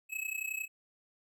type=tone with amplitude modulation; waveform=square; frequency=2577 Hz; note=E7; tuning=40 cents flat; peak=-32 dBFS; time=0.09-0.68 s; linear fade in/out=50 ms; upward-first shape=sine; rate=31.1 Hz; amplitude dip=85%; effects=none